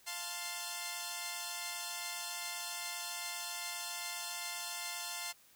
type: chord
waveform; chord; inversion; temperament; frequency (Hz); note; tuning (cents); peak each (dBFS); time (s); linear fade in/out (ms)
5% pulse; F major; none; equal; 698.5 / 880 / 1046.5; F5 / A5 / C6; 0 / 0 / 0; -32; 0.06-5.33; 20
effects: white hiss -64 dBFS RMS until 5.55 s